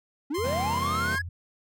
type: linear sweep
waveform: triangle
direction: up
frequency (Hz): 263.6 to 1700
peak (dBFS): -25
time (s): 0.3-1.22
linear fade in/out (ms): 10
type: tone with pitch glide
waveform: sawtooth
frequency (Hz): 1046.5 to 1064.8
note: C6 to C6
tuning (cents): 0 to +30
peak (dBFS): -28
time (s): 0.34-1.19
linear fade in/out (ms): 10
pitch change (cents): +30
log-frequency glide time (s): 0.79-0.87
type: tone with vibrato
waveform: sine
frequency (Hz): 86.7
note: F2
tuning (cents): -12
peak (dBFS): -33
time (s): 0.38-1.29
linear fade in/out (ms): 5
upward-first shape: sine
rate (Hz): 17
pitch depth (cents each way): 67
type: chord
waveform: sawtooth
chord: C dominant seventh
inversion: none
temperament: equal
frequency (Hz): 130.81 / 164.81 / 196 / 233.1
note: C3 / E3 / G3 / Bb3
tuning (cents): 0 / 0 / 0 / 0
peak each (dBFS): -34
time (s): 0.44-1.16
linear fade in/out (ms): 5
effects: none